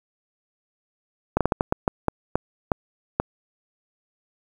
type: slowing click train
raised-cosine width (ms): 1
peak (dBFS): -5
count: 11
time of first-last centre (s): 1.37-3.2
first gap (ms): 37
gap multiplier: 1.33
effects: 7-bit

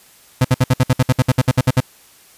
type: tone bursts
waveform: 35% pulse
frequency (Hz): 127.7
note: C3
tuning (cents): -42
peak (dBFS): -8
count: 15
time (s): 0.41-1.804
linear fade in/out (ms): 5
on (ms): 36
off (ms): 61
effects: white hiss -48 dBFS RMS until 2.37 s + resampled to 32000 Hz

